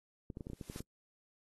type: clicks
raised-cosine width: 3 ms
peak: -30 dBFS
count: 10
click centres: 0.302 / 0.371 / 0.408 / 0.469 / 0.5 / 0.533 / 0.612 / 0.699 / 0.761 / 0.805 s
type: noise with exponential growth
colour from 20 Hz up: white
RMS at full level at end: -48 dBFS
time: 0.36-0.8 s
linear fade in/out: 1 ms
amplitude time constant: 94 ms
effects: noise-tail reverb RT60 0.1 s tail -25 dB re dry + AAC 32 kbps